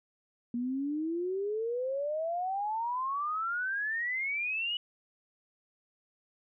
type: exponential sweep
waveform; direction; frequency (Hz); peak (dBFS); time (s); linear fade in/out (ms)
sine; up; 235.2 to 2960; -30; 0.54-4.77; 2
effects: none